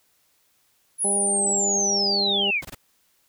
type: linear sweep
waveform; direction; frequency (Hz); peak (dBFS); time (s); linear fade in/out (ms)
sine; down; 10548 to 2113; -20; 0.98-2.62; 50
type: harmonic tone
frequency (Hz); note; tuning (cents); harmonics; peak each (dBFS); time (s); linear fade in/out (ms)
200.2; G3; +37; 1 / 2 / 3 / 4; -31 / -29 / -34 / -32; 1.04-2.51; 10
type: noise bursts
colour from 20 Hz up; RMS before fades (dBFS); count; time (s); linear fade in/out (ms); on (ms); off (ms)
pink; -37; 3; 2.62-2.749; 5; 29; 21
effects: white hiss -65 dBFS RMS until 3.28 s